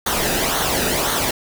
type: noise with flanger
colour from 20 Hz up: pink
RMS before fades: -20 dBFS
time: 0.06-1.31 s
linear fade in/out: 5 ms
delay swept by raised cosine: 0.39 to 0.94 ms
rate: 1.9 Hz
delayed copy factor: -0.6
effects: none